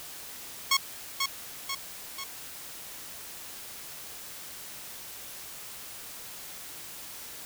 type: tone with echo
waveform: 10% pulse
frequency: 1095 Hz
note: C#6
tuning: 22 cents flat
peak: -12 dBFS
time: 0.71-0.77 s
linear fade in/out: 5 ms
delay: 490 ms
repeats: 3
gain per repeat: -5 dB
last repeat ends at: 2.24 s
effects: white hiss -43 dBFS RMS until 7.45 s